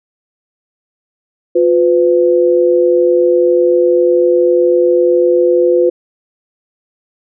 sine tone pair together, 355.1 / 503 Hz, F4 / B4, +29 / +32 cents, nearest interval tritone, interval 603 cents, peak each -10 dBFS, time 1.55-5.9 s, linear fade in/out 10 ms, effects none

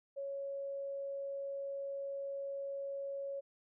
sine tone, 554.4 Hz, C#5, in tune, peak -38 dBFS, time 0.16-3.41 s, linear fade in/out 20 ms, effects none

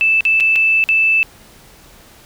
sine tone with dropouts, 2637 Hz, E7, in tune, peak -10 dBFS, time 0.01-1.23 s, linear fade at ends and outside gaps 0 ms, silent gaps 0.207-0.252 / 0.401-0.406 / 0.557-0.56 / 0.84-0.889 s, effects pink hiss -44 dBFS RMS until 2.25 s

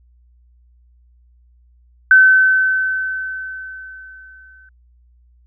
sine tone with exponential decay, 1528 Hz, G6, 45 cents flat, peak -4 dBFS, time 2.11-4.69 s, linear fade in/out 2 ms, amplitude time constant 560 ms, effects added 60 Hz sine -49 dBFS peak until 5.46 s

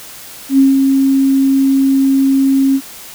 sine tone with ADSR envelope, 270.6 Hz, C#4, 42 cents flat, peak -4 dBFS, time 0.49-2.81 s, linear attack 96 ms, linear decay 160 ms, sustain -4 dB, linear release 60 ms, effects white hiss -33 dBFS RMS until 3.14 s

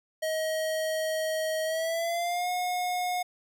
square tone with pitch glide, 632 to 721.8 Hz, D#5 to F#5, +27 to -43 cents, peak -28 dBFS, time 0.22-3.23 s, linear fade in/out 10 ms, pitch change +230 cents, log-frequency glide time 1.64-2.5 s, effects none

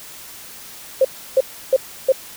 sine tone bursts, 528 Hz, C5, 16 cents sharp, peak -9 dBFS, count 4, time 1.01-2.122 s, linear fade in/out 5 ms, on 38 ms, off 320 ms, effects white hiss -38 dBFS RMS until 2.36 s

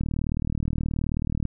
click train, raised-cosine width 5 ms, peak -14 dBFS, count 57, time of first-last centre 0.01-1.453 s, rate 38.8 Hz, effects none

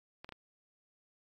clicks, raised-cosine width 0.3 ms, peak -30 dBFS, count 3, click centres 0.245 / 0.291 / 0.323 s, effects AAC 32 kbps

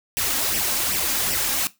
white noise with flanger, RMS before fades -23 dBFS, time 0.17-1.67 s, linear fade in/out 0 ms, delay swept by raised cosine 0.36 to 3.76 ms, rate 2.6 Hz, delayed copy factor +0.65, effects noise-tail reverb RT60 0.2 s tail -17 dB re dry

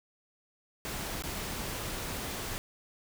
pink noise with dropouts, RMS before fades -37 dBFS, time 0.85-2.58 s, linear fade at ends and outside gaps 0 ms, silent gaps 1.222-1.237 s, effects none

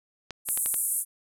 clicks, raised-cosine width 0.2 ms, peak -18 dBFS, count 5, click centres 0.307 / 0.488 / 0.575 / 0.66 / 0.742 s
white band-pass noise, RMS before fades -28 dBFS, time 0.45-1.05 s, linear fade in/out 50 ms, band 8600 to 12000 Hz, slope 48 dB/octave
effects none

